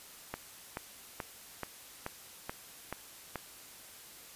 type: click train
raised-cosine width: 0.5 ms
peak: -21 dBFS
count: 8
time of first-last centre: 0.34-3.357 s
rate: 2.32 Hz
effects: white hiss -52 dBFS RMS until 4.35 s + resampled to 32000 Hz